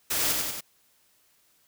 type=noise with echo; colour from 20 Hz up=white; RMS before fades=-27 dBFS; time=0.1-0.33 s; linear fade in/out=10 ms; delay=93 ms; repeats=3; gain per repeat=-3 dB; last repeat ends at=0.609 s; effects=white hiss -65 dBFS RMS until 1.67 s